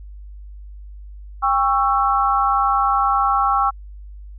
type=chord; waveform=sine; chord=C# diminished; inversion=second; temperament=just; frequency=798.3 / 1108.7 / 1330.5 Hz; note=G5 / C#6 / E6; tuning=+31 / 0 / +16 cents; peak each=-19 dBFS; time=1.42-3.71 s; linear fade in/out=20 ms; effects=added 50 Hz sine -34 dBFS peak until 4.38 s